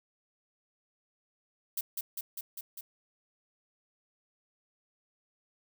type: noise with echo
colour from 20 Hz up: violet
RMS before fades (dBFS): -33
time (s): 1.77-1.81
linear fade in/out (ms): 5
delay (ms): 200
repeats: 5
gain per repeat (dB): -2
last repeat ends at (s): 2.81
effects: none